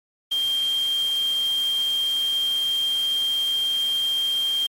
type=tone in noise; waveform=sine; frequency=3188 Hz; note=G7; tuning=28 cents sharp; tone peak=-20 dBFS; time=0.31-4.67 s; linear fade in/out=10 ms; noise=white; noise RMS=-38 dBFS; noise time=0.31-4.67 s; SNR=+15 dB; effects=MP3 64 kbps